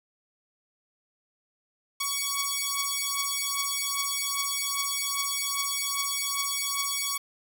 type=beating tone pair; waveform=5% pulse; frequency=1120 / 1122.5 Hz; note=C#6 / C#6; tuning=+18 / +21 cents; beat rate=2.5 Hz; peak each=-18 dBFS; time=2-7.18 s; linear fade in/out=10 ms; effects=none